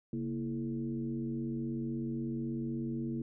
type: tone with frequency modulation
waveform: sine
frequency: 233.1 Hz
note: A#3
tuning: in tune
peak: -33 dBFS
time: 0.13-3.22 s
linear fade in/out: 2 ms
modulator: 96.3 Hz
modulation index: 1.1
effects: none